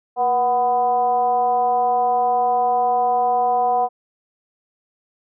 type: tone with frequency modulation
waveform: sine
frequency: 741 Hz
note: F#5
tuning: 2 cents sharp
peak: -15 dBFS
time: 0.16-3.89 s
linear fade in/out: 50 ms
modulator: 256 Hz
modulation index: 0.69
effects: none

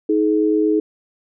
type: tone pair together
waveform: sine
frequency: 315.9 / 424.6 Hz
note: D#4 / G#4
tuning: +26 / +38 cents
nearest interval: perfect fourth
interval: 512 cents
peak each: -16 / -17 dBFS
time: 0.09-0.8 s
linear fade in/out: 5 ms
effects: none

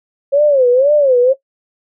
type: tone with vibrato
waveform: sine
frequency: 540 Hz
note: C#5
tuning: 45 cents flat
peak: -7 dBFS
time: 0.32-1.34 s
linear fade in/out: 20 ms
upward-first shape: sine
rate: 2 Hz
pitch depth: 180 cents each way
effects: noise-tail reverb RT60 0.1 s tail -17 dB re dry

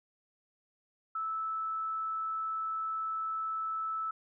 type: tone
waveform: sine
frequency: 1311 Hz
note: E6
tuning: 10 cents flat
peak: -32 dBFS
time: 1.15-4.11 s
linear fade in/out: 5 ms
effects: none

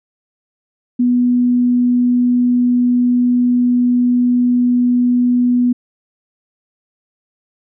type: tone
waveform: sine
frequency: 245.5 Hz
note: B3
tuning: 10 cents flat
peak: -10 dBFS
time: 0.99-5.73 s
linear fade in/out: 10 ms
effects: none

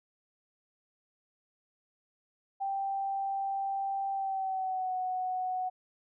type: tone with pitch glide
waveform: sine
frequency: 784 to 740 Hz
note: G5 to F#5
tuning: 0 to 0 cents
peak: -30 dBFS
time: 2.6-5.7 s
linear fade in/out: 20 ms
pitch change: -100 cents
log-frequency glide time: 4.12-4.94 s
effects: none

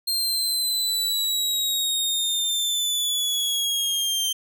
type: linear sweep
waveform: sawtooth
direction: down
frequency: 4197 to 3136 Hz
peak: -19 dBFS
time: 0.07-4.33 s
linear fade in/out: 10 ms
effects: none

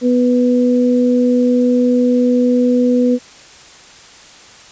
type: tone pair together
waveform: sine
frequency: 247.5 / 493.9 Hz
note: B3 / B4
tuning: +4 / 0 cents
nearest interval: octave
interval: 1196 cents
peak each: -11 / -15 dBFS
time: 0.01-3.19 s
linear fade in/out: 50 ms
effects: white hiss -40 dBFS RMS until 4.71 s + resampled to 16000 Hz

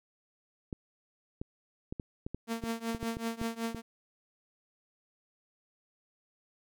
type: clicks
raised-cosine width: 3 ms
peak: -24 dBFS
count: 12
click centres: 0.728 / 1.415 / 1.925 / 1.998 / 2.265 / 2.346 / 2.638 / 2.948 / 3.029 / 3.169 / 3.415 / 3.747 s
type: tone with tremolo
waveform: sawtooth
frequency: 228.7 Hz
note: A#3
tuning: 33 cents flat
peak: -26 dBFS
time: 2.47-3.82 s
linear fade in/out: 50 ms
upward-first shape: triangle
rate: 5.3 Hz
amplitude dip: 95%
effects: none

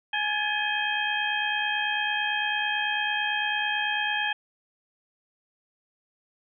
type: tone cluster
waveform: sine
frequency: 838 / 1663 / 1732 / 2528 / 3194 Hz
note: G#5 / G#6 / A6 / D#7 / G7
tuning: +15 / +2 / -28 / +27 / +32 cents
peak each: -31 dBFS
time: 0.13-4.33 s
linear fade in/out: 5 ms
effects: none

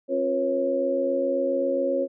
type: tone cluster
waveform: sine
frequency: 268.1 / 352.1 / 478.6 / 546 Hz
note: C4 / F4 / A#4 / C#5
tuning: +42 / +14 / +46 / -26 cents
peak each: -29 / -30 / -32 / -23 dBFS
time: 0.08-2.08 s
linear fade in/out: 50 ms
effects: none

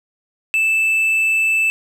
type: tone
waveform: triangle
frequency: 2637 Hz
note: E7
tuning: in tune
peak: -12 dBFS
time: 0.54-1.7 s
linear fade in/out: 0 ms
effects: none

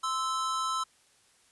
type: tone pair together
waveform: square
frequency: 1040 / 1313.7 Hz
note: C6 / E6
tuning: -11 / -6 cents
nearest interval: major third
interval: 405 cents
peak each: -34 / -31 dBFS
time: 0.03-0.84 s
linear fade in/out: 10 ms
effects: white hiss -64 dBFS RMS until 1.51 s + resampled to 24000 Hz

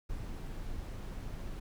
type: noise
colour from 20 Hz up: brown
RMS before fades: -40 dBFS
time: 0.09-1.6 s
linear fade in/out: 10 ms
effects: none

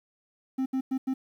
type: tone bursts at uneven times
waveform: triangle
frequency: 263.1 Hz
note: C4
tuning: 10 cents sharp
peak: -23 dBFS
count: 4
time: 0.58-0.66 / 0.73-0.81 / 0.91-0.98 / 1.07-1.14 s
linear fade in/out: 10 ms
effects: 10-bit

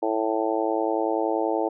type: harmonic tone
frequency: 110.4 Hz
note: A2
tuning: 6 cents sharp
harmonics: 3 / 4 / 5 / 6 / 7 / 8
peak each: -27 / -28 / -29 / -30 / -30 / -31 dBFS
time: 0.02-1.69 s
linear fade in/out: 10 ms
effects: none

